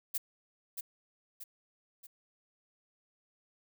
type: noise with echo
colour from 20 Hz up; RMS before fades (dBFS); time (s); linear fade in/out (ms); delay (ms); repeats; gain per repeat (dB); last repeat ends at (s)
violet; -33; 0.14-0.18; 10; 630; 3; -6; 2.07
effects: none